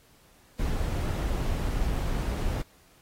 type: noise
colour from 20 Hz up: brown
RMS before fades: -28 dBFS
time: 0.59-2.62 s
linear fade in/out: 5 ms
effects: pink hiss -60 dBFS RMS until 3.01 s + AAC 48 kbps